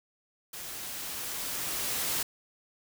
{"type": "noise with level ramp", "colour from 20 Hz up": "white", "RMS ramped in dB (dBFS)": [-41, -30], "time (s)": [0.53, 2.23], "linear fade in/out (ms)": 5, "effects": []}